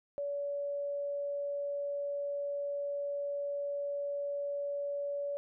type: tone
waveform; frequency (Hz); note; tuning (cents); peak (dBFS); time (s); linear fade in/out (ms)
sine; 570; C#5; +48; -33; 0.18-5.37; 0
effects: none